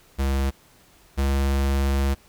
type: tone pair in turn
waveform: square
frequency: 67.9 / 68.57 Hz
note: C#2 / C#2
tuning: -35 / -18 cents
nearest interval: unison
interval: 17 cents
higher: second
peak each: -21 / -20 dBFS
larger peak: second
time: 0.18-0.51 / 1.17-2.15 s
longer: second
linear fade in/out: 20 ms
effects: pink hiss -55 dBFS RMS until 2.28 s